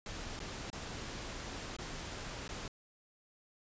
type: noise with dropouts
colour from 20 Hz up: pink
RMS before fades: -43 dBFS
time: 0.06-2.68 s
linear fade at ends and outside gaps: 2 ms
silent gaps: 0.392-0.401 / 0.702-0.729 / 1.766-1.786 / 2.479-2.49 s
effects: resampled to 16000 Hz